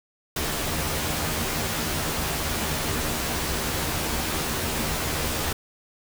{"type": "noise with comb filter", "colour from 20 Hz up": "pink", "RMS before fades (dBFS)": -27, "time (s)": [0.36, 5.53], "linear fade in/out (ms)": 5, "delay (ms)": 13, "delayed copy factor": 0.6, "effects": []}